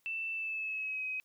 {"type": "tone with pitch glide", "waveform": "sine", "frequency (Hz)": [2662, 2529], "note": ["E7", "D#7"], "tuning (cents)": [16, 28], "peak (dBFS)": -34, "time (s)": [0.06, 1.2], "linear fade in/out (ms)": 0, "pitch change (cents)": -88, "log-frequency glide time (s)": [0.31, 1.05], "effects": ["white hiss -74 dBFS RMS until 1.24 s"]}